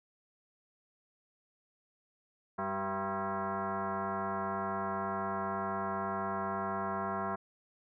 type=tone with frequency modulation; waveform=sine; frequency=196 Hz; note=G3; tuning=in tune; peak=-32 dBFS; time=2.58-7.36 s; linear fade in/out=10 ms; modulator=290 Hz; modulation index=4.2; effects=none